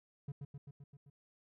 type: tone with echo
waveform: triangle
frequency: 141.4 Hz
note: C#3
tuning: 35 cents sharp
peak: -37 dBFS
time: 0.28-0.32 s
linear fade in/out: 5 ms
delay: 130 ms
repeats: 6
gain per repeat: -3 dB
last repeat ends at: 1.1 s
effects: none